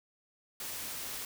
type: noise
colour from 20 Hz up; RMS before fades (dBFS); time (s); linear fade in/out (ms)
white; -40; 0.6-1.25; 2
effects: none